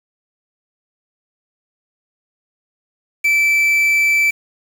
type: tone with quantisation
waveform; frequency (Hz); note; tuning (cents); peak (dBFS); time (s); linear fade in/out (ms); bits
triangle; 2323; D7; -20; -10; 3.24-4.31; 10; 5
effects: none